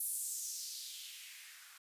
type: noise with band-pass filter sweep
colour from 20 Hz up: violet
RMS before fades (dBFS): -44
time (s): 0-1.78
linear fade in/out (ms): 5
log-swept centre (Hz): 11000 to 1300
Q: 2.3
effects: resampled to 32000 Hz